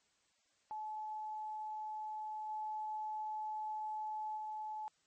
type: tone with level steps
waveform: sine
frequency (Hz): 860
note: A5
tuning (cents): -40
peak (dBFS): -40 / -38 / -40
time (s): 0.71-4.88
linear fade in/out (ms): 0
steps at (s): 2.48 / 4.36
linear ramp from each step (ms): 20
effects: white hiss -75 dBFS RMS until 5.06 s + MP3 32 kbps